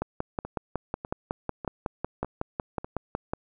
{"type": "two click trains", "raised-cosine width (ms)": 1, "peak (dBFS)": [-14, -21], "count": [19, 5], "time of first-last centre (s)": [[0.02, 3.335], [0.45, 2.845]], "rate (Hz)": [5.43, 1.67], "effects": []}